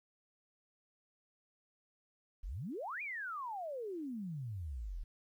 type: exponential two-way sweep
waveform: sine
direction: up then down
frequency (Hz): 35.82 to 2489 to 35.82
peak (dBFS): -39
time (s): 2.43-5.04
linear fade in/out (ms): 10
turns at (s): 3.02
effects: 12-bit